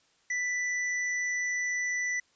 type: tone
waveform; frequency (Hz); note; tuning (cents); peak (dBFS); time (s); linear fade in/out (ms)
square; 1979; B6; +3; -29; 0.3-2.2; 5
effects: white hiss -67 dBFS RMS until 2.35 s + resampled to 16000 Hz